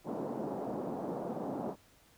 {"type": "band-pass noise", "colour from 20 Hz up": "pink", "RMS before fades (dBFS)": -38, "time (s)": [0.04, 1.76], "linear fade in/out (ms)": 50, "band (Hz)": [180, 830], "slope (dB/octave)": 24, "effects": ["pink hiss -64 dBFS RMS until 2.17 s"]}